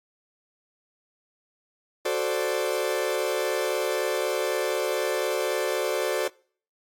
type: chord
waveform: 40% pulse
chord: D dominant seventh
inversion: first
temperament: equal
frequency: 370 / 440 / 523.3 / 587.3 Hz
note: F#4 / A4 / C5 / D5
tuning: 0 / 0 / 0 / 0 cents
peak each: -29 dBFS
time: 2.05-6.28 s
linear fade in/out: 5 ms
effects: noise-tail reverb RT60 0.5 s tail -25 dB re dry + AAC 64 kbps